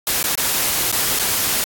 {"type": "noise with dropouts", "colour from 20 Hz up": "white", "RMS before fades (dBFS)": -19, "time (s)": [0.07, 1.64], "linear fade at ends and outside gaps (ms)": 1, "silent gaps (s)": [[0.229, 0.24], [0.353, 0.377], [0.916, 0.925], [1.189, 1.195]], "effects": ["AAC 64 kbps"]}